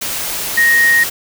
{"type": "tone in noise", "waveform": "sine", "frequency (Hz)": 1870, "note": "A#6", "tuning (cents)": 5, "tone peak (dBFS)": -8, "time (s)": [0.57, 1.04], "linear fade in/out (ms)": 10, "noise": "white", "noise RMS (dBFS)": -21, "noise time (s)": [0.01, 1.1], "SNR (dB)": 10, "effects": []}